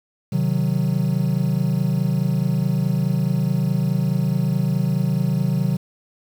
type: chord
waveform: triangle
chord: C diminished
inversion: none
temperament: equal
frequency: 130.81 / 155.56 / 185 Hz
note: C3 / Eb3 / Gb3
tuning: 0 / 0 / 0 cents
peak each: -20 dBFS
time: 0.32-5.77 s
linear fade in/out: 10 ms
effects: 7-bit